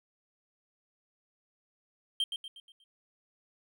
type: tone with echo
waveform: triangle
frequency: 3147 Hz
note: G7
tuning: 6 cents sharp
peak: -25 dBFS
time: 2.2-2.24 s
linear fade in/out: 2 ms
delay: 120 ms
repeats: 5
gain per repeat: -7 dB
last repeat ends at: 2.84 s
effects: none